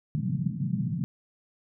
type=band-pass noise; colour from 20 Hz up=white; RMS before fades=-29 dBFS; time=0.15-1.04 s; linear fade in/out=0 ms; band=120 to 200 Hz; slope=48 dB/octave; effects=none